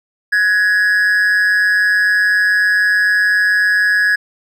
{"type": "tone with amplitude modulation", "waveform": "triangle", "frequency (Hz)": 1674, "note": "G#6", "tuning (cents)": 13, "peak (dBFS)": -6, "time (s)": [0.32, 4.16], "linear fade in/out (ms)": 10, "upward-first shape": "sine", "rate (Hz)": 193, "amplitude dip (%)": 60, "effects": []}